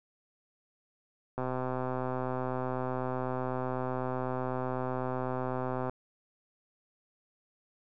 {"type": "click train", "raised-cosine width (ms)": 1, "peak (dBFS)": -20, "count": 579, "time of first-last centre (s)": [1.38, 5.896], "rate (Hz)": 128, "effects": []}